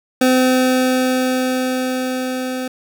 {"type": "tone with level ramp", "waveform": "25% pulse", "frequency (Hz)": 256.3, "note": "C4", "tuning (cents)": -36, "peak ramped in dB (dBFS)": [-7, -18], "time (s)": [0.21, 2.68], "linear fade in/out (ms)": 5, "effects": []}